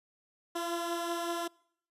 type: beating tone pair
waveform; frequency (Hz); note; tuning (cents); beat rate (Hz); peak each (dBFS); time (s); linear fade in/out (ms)
15% pulse; 340.2 / 345.5; F4 / F4; -45 / -19; 5.3; -27 / -34; 0.55-1.48; 10
effects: noise-tail reverb RT60 0.7 s tail -26 dB re dry + resampled to 32000 Hz